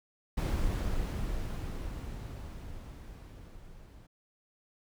brown noise with level ramp, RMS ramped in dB -29 to -52 dBFS, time 0.37-4.07 s, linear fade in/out 10 ms, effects none

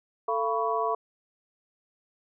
sine tone cluster, 443.5 / 687 / 985 / 1122 Hz, A4 / F5 / B5 / C#6, +14 / -29 / -5 / +21 cents, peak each -30 dBFS, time 0.28-0.95 s, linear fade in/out 5 ms, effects none

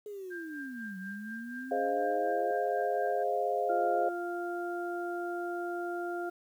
sine linear two-way sweep, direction down then up, 424.6 to 185 to 351.8 Hz, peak -39 dBFS, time 0.06-2.51 s, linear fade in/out 2 ms, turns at 0.98 s
sine tone with tremolo, 1591 Hz, G6, 25 cents sharp, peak -39 dBFS, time 0.3-3.24 s, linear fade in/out 20 ms, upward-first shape triangle, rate 4.1 Hz, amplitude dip 70%
sine chord, F minor seventh, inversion first, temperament equal, 415.3 / 523.3 / 622.3 / 698.5 Hz, Ab4 / C5 / Eb5 / F5, 0 / 0 / 0 / 0 cents, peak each -34 / -34 / -36 / -31 dBFS, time 1.71-4.09 s, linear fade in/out 5 ms
harmonic tone, 349.2 Hz, F4, in tune, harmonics 1 / 2 / 4, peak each -35 / -38 / -41 dBFS, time 3.69-6.3 s, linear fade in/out 10 ms
effects 10-bit

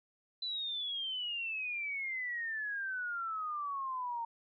sine exponential sweep, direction down, 4024 to 916 Hz, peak -35 dBFS, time 0.42-4.25 s, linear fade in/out 5 ms, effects none

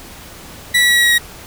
30% pulse tone with pitch steps, 1952 / 1940.8 / 1929.6 / 1918.5 / 1907.4 / 1896.4 Hz, B6 / B6 / B6 / A#6 / A#6 / A#6, -21 / -31 / -41 / +49 / +39 / +29 cents, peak -7 dBFS, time 0.74-1.184 s, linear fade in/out 10 ms, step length 74 ms, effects pink hiss -36 dBFS RMS until 1.46 s

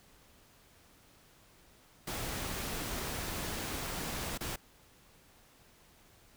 pink noise with dropouts, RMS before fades -38 dBFS, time 2.07-4.56 s, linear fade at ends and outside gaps 5 ms, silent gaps 4.377-4.407 s, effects pink hiss -62 dBFS RMS until 6.36 s

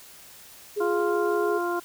sine tone, 415.3 Hz, G#4, in tune, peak -24 dBFS, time 0.76-1.59 s, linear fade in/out 20 ms
harmonic tone, 349.2 Hz, F4, in tune, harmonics 1 / 2 / 3 / 4, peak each -27 / -32 / -31 / -33 dBFS, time 0.8-1.8 s, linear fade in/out 10 ms
effects white hiss -48 dBFS RMS until 1.84 s

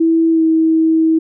sine tone with pitch glide, 327.5 to 321.7 Hz, E4 to E4, -11 to -42 cents, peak -9 dBFS, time 0-1.19 s, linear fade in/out 10 ms, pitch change -31 cents, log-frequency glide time 0.31-0.42 s, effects none

